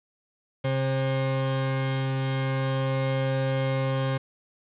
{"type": "tone pair together", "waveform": "40% pulse", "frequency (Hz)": [133.6, 534], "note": ["C3", "C5"], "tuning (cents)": [36, 35], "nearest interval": "2 octaves", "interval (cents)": 2399, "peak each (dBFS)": [-24, -30], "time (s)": [0.64, 4.18], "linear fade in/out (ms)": 10, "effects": ["resampled to 8000 Hz", "8-bit"]}